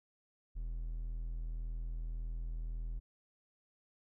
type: tone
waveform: triangle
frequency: 40.9 Hz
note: E1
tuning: 13 cents flat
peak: -35 dBFS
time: 0.55-3 s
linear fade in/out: 20 ms
effects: none